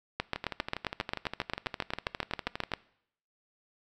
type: two click trains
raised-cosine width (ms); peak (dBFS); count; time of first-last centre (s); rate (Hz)
0.3; -13 / -18; 20 / 30; 0.2-2.737 / 0.36-2.718; 7.49 / 12.3
effects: noise-tail reverb RT60 0.7 s tail -21 dB re dry